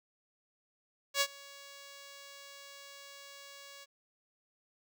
5% pulse tone with ADSR envelope, 560 Hz, C#5, 18 cents sharp, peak -14 dBFS, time 1.14-3.86 s, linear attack 70 ms, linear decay 58 ms, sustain -24 dB, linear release 30 ms, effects none

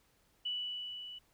sine tone with level ramp, 2960 Hz, F#7, in tune, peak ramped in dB -33 to -45 dBFS, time 0.45-1.19 s, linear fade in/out 10 ms, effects pink hiss -71 dBFS RMS until 1.33 s

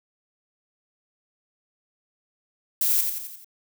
violet noise with echo, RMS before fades -22 dBFS, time 2.81-3.01 s, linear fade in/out 2 ms, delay 87 ms, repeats 5, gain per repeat -5 dB, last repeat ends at 3.445 s, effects none

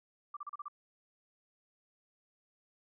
sine tone bursts, 1174.7 Hz, D6, in tune, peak -39 dBFS, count 6, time 0.34-0.683 s, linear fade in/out 5 ms, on 28 ms, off 35 ms, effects none

